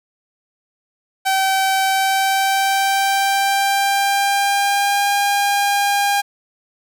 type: tone with pitch glide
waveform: sawtooth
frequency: 770 to 806.4 Hz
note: G5 to G5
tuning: -31 to +49 cents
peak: -11 dBFS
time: 1.25-6.22 s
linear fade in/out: 20 ms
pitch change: +80 cents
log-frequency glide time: 1.86-5.09 s
effects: none